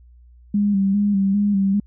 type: tone with vibrato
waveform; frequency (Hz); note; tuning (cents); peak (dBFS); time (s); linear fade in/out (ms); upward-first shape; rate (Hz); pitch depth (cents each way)
sine; 200; G3; +35; -15; 0.54-1.8; 5; square; 2.5; 41
effects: added 60 Hz sine -45 dBFS peak until 1.86 s